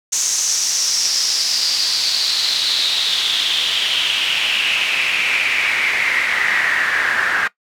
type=noise with band-pass filter sweep; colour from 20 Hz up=pink; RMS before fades=-18 dBFS; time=0.12-7.48 s; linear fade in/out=10 ms; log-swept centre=6500 to 1600 Hz; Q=5.4; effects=noise-tail reverb RT60 0.1 s tail -19 dB re dry